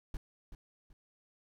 brown noise with echo, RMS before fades -37 dBFS, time 0.14-0.17 s, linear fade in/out 2 ms, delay 380 ms, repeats 2, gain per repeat -10 dB, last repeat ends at 0.93 s, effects none

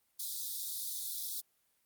white high-pass noise, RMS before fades -39 dBFS, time 0.19-1.41 s, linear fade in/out 10 ms, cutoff 3500 Hz, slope 96 dB/octave, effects white hiss -75 dBFS RMS until 1.85 s + Opus 32 kbps

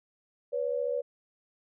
sine tone pair together, 492.4 / 566.7 Hz, B4 / C#5, -5 / +38 cents, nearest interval major second, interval 243 cents, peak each -30 / -31 dBFS, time 0.52-1.02 s, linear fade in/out 20 ms, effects none

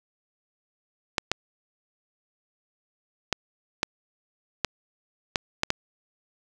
clicks, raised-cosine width 0.2 ms, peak -5 dBFS, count 8, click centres 1.182 / 1.316 / 3.327 / 3.831 / 4.647 / 5.358 / 5.634 / 5.704 s, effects none

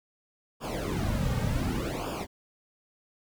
brown noise with flanger, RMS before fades -30 dBFS, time 0.6-2.27 s, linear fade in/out 50 ms, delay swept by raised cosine 0.49 to 2.99 ms, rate 0.67 Hz, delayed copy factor -0.95, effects none

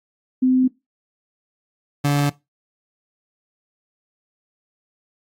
sine / 30% pulse tone pair in turn, 256.9 / 143.89 Hz, C4 / D3, -32 / -35 cents, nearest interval minor seventh, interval 1003 cents, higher first, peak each -13 dBFS, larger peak neither, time 0.42-0.68 / 2.04-2.3 s, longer neither, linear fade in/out 10 ms, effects noise-tail reverb RT60 0.2 s tail -19 dB re dry + AAC 48 kbps

